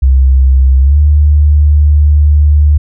sine tone with pitch glide, 66 to 74.08 Hz, C2 to D2, +16 to +16 cents, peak -3 dBFS, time 0.02-2.78 s, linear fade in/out 10 ms, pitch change +200 cents, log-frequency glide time 0.8-0.98 s, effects none

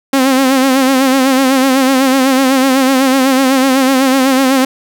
sawtooth tone with vibrato, 264.8 Hz, C4, 21 cents sharp, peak -4 dBFS, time 0.13-4.65 s, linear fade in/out 5 ms, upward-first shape sine, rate 8 Hz, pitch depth 62 cents each way, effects none

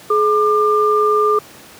sine tone pair together, 424.2 / 1196.4 Hz, G#4 / D6, +37 / +32 cents, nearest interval octave + tritone, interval 1795 cents, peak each -14 dBFS, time 0.1-1.39 s, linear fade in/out 5 ms, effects pink hiss -40 dBFS RMS until 1.79 s + high-pass 150 Hz 12 dB/octave

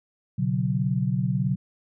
sine chord, B suspended second, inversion none, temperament equal with one note detuned, 123.47 / 141.91 / 185 Hz, B2 / C#3 / F#3, 0 / +41 / 0 cents, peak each -26 dBFS, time 0.38-1.56 s, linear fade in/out 10 ms, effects none

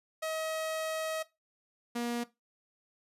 sawtooth tone pair in turn, 636 / 238.2 Hz, D#5 / A#3, +38 / +38 cents, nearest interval octave + perfect fourth, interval 1700 cents, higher first, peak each -29 / -28 dBFS, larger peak second, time 0.22-1.23 / 1.95-2.24 s, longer first, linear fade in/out 10 ms, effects noise-tail reverb RT60 0.2 s tail -17 dB re dry + resampled to 32000 Hz

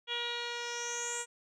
10% pulse tone with low-pass filter sweep, 476.7 Hz, A#4, 39 cents sharp, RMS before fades -37 dBFS, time 0.07-1.26 s, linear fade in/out 50 ms, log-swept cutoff 3300 to 8000 Hz, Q 7.3, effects none

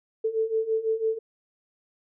sine beating tone pair, 440 / 446 Hz, A4 / A4, 0 / +23 cents, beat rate 6 Hz, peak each -28 / -25 dBFS, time 0.24-1.19 s, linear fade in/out 10 ms, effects none

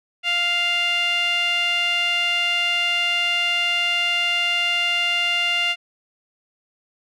sawtooth tone with band-pass filter, 698.5 Hz, F5, in tune, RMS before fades -21 dBFS, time 0.23-5.76 s, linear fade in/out 50 ms, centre 2600 Hz, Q 5.9, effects none

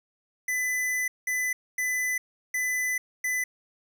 square tone bursts at uneven times, 2004 Hz, B6, 25 cents sharp, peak -26 dBFS, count 5, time 0.48-1.08 / 1.27-1.53 / 1.78-2.18 / 2.54-2.98 / 3.24-3.44 s, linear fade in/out 5 ms, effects none

